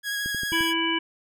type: tone with vibrato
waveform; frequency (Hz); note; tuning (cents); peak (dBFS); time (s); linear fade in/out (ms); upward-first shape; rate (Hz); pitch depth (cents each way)
sawtooth; 1654; G#6; -8; -23; 0.03-0.74; 50; sine; 12; 15
type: click train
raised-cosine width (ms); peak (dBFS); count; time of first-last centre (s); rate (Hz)
3; -24; 5; 0.26-0.608; 11.5
type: harmonic tone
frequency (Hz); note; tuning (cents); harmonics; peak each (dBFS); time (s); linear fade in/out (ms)
329.6; E4; 0; 1 / 3 / 5 / 7 / 9; -27 / -30 / -31 / -29 / -27; 0.52-0.99; 10
effects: none